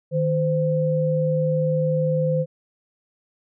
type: tone pair together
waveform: sine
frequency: 155.56 / 515.6 Hz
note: D#3 / C5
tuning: 0 / -26 cents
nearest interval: octave + major sixth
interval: 2074 cents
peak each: -21 dBFS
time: 0.11-2.46 s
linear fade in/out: 50 ms
effects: none